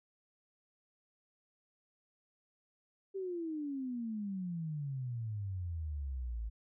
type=exponential sweep; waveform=sine; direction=down; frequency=394.5 to 53.1 Hz; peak=-36 dBFS; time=3.14-6.5 s; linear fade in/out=20 ms; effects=none